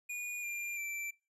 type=tone with pitch steps; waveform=square; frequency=2445 / 2392 / 2340 Hz; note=D#7 / D7 / D7; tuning=-31 / +31 / -7 cents; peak=-38 dBFS; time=0.09-1.11 s; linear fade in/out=10 ms; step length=340 ms; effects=noise-tail reverb RT60 0.3 s tail -24 dB re dry + resampled to 32000 Hz